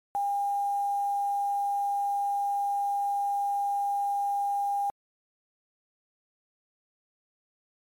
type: tone with quantisation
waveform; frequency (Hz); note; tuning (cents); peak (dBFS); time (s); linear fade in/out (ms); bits
sine; 806; G5; +48; -25; 0.15-4.9; 0; 8
effects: MP3 64 kbps